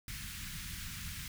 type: band-stop noise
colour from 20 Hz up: pink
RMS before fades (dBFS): -43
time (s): 0.08-1.28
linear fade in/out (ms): 2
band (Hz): 200 to 1500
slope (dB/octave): 24
effects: none